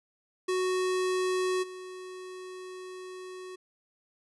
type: tone with level steps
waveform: square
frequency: 369.7 Hz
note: F#4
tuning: 1 cent flat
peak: -27 / -41 dBFS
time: 0.48-3.56 s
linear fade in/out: 10 ms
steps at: 1.62 s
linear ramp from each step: 20 ms
effects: resampled to 24000 Hz